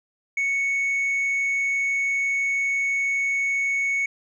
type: tone with frequency modulation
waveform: sine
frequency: 2217 Hz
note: C#7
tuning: in tune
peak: -18 dBFS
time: 0.37-4.06 s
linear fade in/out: 5 ms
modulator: 25.8 Hz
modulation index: 0.24
effects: tanh soft clip ceiling -20 dBFS